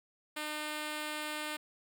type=tone; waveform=5% pulse; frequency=303.1 Hz; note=D#4; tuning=45 cents flat; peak=-25 dBFS; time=0.36-1.57 s; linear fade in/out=10 ms; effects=none